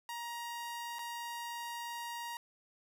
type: tone with dropouts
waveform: sawtooth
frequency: 943 Hz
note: A#5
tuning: 20 cents sharp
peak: -36 dBFS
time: 0.09-2.37 s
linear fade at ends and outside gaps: 1 ms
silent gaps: 0.986-0.991 s
effects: none